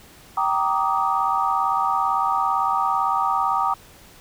sine chord, Eb major seventh, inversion first, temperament just, 777.8 / 933.4 / 1166.7 / 1244.5 Hz, G5 / Bb5 / D6 / Eb6, -14 / +2 / -12 / 0 cents, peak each -24 dBFS, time 0.37-3.74 s, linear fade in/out 5 ms, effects pink hiss -48 dBFS RMS until 4.2 s

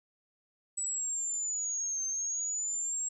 sine linear two-way sweep, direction down then up, 7900 to 6270 to 7620 Hz, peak -31 dBFS, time 0.77-3.09 s, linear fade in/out 10 ms, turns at 2.05 s, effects none

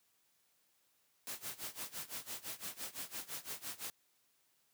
white noise with tremolo, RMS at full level -42 dBFS, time 1.27-3.9 s, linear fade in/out 0 ms, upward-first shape sine, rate 5.9 Hz, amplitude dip 90%, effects white hiss -75 dBFS RMS until 4.73 s + high-pass 80 Hz 12 dB/octave

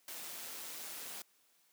white noise with amplitude modulation, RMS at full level -44 dBFS, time 0.08-1.22 s, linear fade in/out 2 ms, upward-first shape sine, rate 161 Hz, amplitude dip 35%, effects white hiss -71 dBFS RMS until 1.72 s + high-pass 200 Hz 12 dB/octave

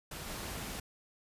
pink noise with level steps, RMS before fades -43 / -41 dBFS, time 0.11-0.8 s, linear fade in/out 5 ms, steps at 0.27 s, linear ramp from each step 10 ms, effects resampled to 32000 Hz

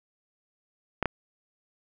clicks, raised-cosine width 0.5 ms, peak -10 dBFS, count 2, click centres 1.027 / 1.057 s, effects none

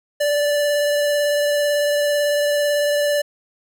square tone with vibrato, 584 Hz, D5, 10 cents flat, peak -17 dBFS, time 0.2-3.22 s, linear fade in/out 10 ms, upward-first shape triangle, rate 18 Hz, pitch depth 14 cents each way, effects none

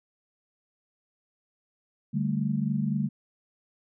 sine chord, D suspended fourth, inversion none, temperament equal, 146.83 / 196 / 220 Hz, D3 / G3 / A3, 0 / 0 / 0 cents, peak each -29 dBFS, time 2.13-3.09 s, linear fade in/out 20 ms, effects none

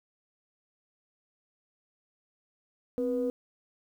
sine tone pair together, 259 / 488.9 Hz, C4 / B4, -17 / -18 cents, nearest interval major seventh, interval 1099 cents, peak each -30 / -28 dBFS, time 2.98-3.3 s, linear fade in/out 0 ms, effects tanh soft clip ceiling -20 dBFS + 10-bit

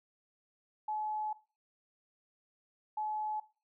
sine tone bursts at uneven times, 855 Hz, A5, 50 cents flat, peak -33 dBFS, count 2, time 0.88-1.33 / 2.97-3.4 s, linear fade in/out 5 ms, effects noise-tail reverb RT60 0.3 s tail -17 dB re dry

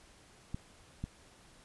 clicks, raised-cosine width 5 ms, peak -24 dBFS, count 2, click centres 0.545 / 1.04 s, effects pink hiss -60 dBFS RMS until 1.64 s + resampled to 24000 Hz

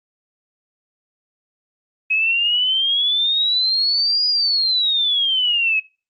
sine exponential two-way sweep, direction up then down, 2547 to 4936 to 2547 Hz, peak -15 dBFS, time 2.1-5.8 s, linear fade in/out 10 ms, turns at 4.27 s, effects noise-tail reverb RT60 0.3 s tail -21 dB re dry + Opus 24 kbps

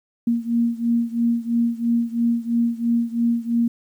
sine beating tone pair, 233.1 / 236.1 Hz, A#3 / A#3, 0 / +22 cents, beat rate 3 Hz, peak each -20 / -22 dBFS, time 0.27-3.68 s, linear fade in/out 5 ms, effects 9-bit

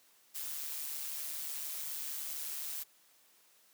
blue noise with amplitude modulation, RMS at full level -38 dBFS, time 0.34-2.84 s, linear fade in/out 20 ms, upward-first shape sine, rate 147 Hz, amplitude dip 50%, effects white hiss -66 dBFS RMS until 3.73 s + high-pass 200 Hz 12 dB/octave

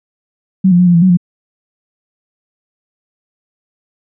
sine tone with pitch steps, 189 / 175.7 / 179.9 / 174.8 / 168.3 / 186.3 / 175.8 Hz, F#3 / F3 / F#3 / F3 / E3 / F#3 / F3, +37 / +11 / -48 / +2 / +36 / +12 / +12 cents, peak -5 dBFS, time 0.64-1.172 s, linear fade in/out 10 ms, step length 76 ms, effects none

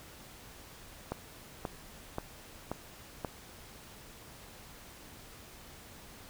click train, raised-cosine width 1 ms, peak -20 dBFS, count 5, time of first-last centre 1.12-3.248 s, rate 1.88 Hz, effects pink hiss -52 dBFS RMS until 6.29 s

